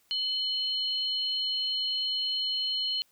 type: tone pair together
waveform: sine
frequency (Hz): 2999 / 4230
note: F#7 / C8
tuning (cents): +23 / +18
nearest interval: tritone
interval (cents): 595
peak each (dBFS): -30 / -30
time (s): 0.11-3.02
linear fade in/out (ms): 0
effects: white hiss -67 dBFS RMS until 3.11 s